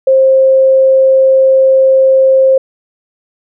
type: tone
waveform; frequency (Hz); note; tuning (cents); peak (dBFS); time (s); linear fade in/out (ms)
sine; 530; C5; +22; -4; 0.07-2.58; 5
effects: none